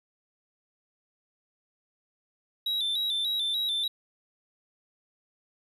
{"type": "tone with vibrato", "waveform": "triangle", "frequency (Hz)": 3700, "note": "A#7", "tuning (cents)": -14, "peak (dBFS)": -25, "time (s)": [2.66, 3.88], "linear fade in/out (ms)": 5, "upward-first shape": "square", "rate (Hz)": 3.4, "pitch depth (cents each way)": 72, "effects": []}